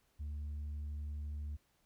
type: tone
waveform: sine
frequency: 74 Hz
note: D2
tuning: 14 cents sharp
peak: -36 dBFS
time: 0.19-1.57 s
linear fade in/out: 20 ms
effects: tanh soft clip ceiling -38 dBFS + pink hiss -75 dBFS RMS until 1.85 s